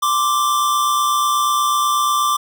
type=tone pair together; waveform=square; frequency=1046.5 / 1174.7 Hz; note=C6 / D6; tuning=0 / 0 cents; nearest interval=major second; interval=200 cents; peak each=-24 / -16 dBFS; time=0.02-2.37 s; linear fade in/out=10 ms; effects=none